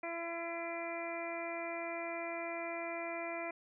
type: harmonic tone with a mistuned harmonic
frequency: 337 Hz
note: E4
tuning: 38 cents sharp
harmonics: 1 / 2 / 3 / 4 / 5 / 6 / 7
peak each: -45 / -41 / -48 / -50 / -54 / -47 / -45 dBFS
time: 0.03-3.51 s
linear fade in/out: 5 ms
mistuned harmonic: 7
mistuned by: +16 cents
effects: none